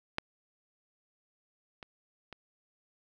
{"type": "clicks", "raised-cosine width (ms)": 0.3, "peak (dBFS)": [-14, -28, -28], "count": 3, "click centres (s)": [0.184, 1.828, 2.327], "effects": []}